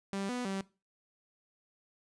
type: tone with pitch steps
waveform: sawtooth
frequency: 196.5 / 247.2 / 193.9 Hz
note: G3 / B3 / G3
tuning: +4 / +2 / -19 cents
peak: -30 dBFS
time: 0.13-0.61 s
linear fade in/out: 0 ms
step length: 160 ms
effects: noise-tail reverb RT60 0.3 s tail -20 dB re dry + resampled to 22050 Hz